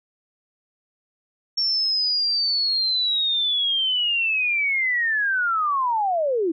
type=linear sweep; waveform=sine; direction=down; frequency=5480 to 308.3 Hz; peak=-19 dBFS; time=1.57-6.52 s; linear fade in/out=10 ms; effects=none